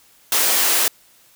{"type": "high-pass noise", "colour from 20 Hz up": "white", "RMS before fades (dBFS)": -17, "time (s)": [0.32, 0.88], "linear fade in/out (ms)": 2, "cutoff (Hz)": 290, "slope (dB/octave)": 24, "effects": ["white hiss -53 dBFS RMS until 1.35 s"]}